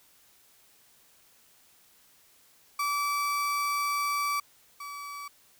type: tone pair in turn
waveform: 35% pulse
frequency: 1155 / 1146.4 Hz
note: D6 / D6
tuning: -29 / -42 cents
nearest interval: unison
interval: 13 cents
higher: first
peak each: -25 / -36 dBFS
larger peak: first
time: 2.79-4.4 / 4.8-5.28 s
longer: first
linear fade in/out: 5 ms
effects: white hiss -61 dBFS RMS until 5.59 s